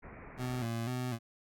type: low-pass noise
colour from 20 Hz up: pink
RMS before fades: -49 dBFS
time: 0.02-0.67 s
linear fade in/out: 20 ms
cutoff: 2400 Hz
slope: 96 dB/octave
type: tone with vibrato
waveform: 25% pulse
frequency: 120.4 Hz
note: B2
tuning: 44 cents flat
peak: -30 dBFS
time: 0.37-1.19 s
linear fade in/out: 50 ms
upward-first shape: square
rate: 2 Hz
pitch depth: 75 cents each way
effects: none